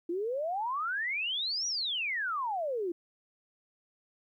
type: exponential two-way sweep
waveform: sine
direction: up then down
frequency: 329.6 to 5920 to 329.6 Hz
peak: -30 dBFS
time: 0.09-2.92 s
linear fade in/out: 5 ms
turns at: 1.67 s
effects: 12-bit